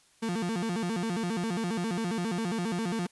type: tone with vibrato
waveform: 35% pulse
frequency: 199.3 Hz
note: G3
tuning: 29 cents sharp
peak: -27 dBFS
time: 0.22-3.07 s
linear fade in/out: 10 ms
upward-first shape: square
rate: 7.4 Hz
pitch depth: 220 cents each way
effects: white hiss -63 dBFS RMS until 3.11 s + resampled to 24000 Hz